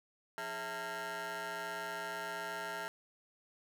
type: ring-modulated tone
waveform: 20% pulse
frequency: 241.3 Hz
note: B3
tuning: 40 cents flat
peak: -31 dBFS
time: 0.38-2.88 s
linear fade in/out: 0 ms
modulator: 1140 Hz
effects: none